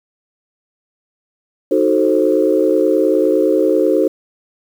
sine chord, D# diminished seventh, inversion none, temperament equal with one note detuned, 311.1 / 370 / 440 / 528.1 Hz, D#4 / F#4 / A4 / C5, 0 / 0 / 0 / +16 cents, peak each -16 dBFS, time 1.71-4.08 s, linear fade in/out 5 ms, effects tanh soft clip ceiling 0 dBFS + 7-bit

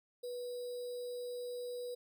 sine tone with sample-and-hold, 490.1 Hz, B4, 13 cents flat, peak -39 dBFS, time 0.23-1.95 s, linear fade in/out 10 ms, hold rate 4410 Hz, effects none

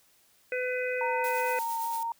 harmonic tone, 502 Hz, B4, 28 cents sharp, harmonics 1 / 3 / 4 / 5, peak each -30 / -36 / -37 / -36 dBFS, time 0.52-1.59 s, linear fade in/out 2 ms
sine tone with vibrato, 921 Hz, A#5, 21 cents flat, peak -29 dBFS, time 1.01-2.12 s, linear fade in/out 2 ms, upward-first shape triangle, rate 4.8 Hz, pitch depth 14 cents each way
blue noise with tremolo, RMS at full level -40 dBFS, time 1.24-2.03 s, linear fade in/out 0 ms, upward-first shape sine, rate 8.8 Hz, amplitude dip 40%
effects white hiss -64 dBFS RMS until 2.19 s

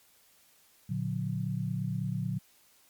sine chord, Bb augmented, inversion none, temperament just, 116.54 / 145.68 / 182.1 Hz, Bb2 / D3 / F#3, 0 / -14 / -27 cents, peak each -34 dBFS, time 0.89-2.39 s, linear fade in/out 10 ms, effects white hiss -63 dBFS RMS until 2.89 s + MP3 96 kbps

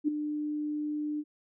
sine tone with ADSR envelope, 299.2 Hz, D4, 32 cents sharp, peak -21 dBFS, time 0.04-1.24 s, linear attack 40 ms, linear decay 8 ms, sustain -9 dB, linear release 46 ms, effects none

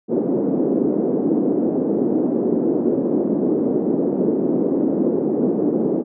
white band-pass noise, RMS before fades -19 dBFS, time 0.08-6.04 s, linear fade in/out 50 ms, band 220 to 390 Hz, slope 24 dB/octave, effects none

